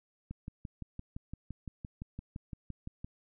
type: click train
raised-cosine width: 5 ms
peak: -28 dBFS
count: 17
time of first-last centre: 0.31-3.045 s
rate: 5.85 Hz
effects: none